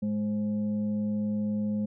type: tone with frequency modulation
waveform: sine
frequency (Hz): 210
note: G#3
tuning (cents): +19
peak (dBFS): -26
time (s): 0.02-1.86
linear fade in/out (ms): 10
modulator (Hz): 316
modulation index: 0.37
effects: none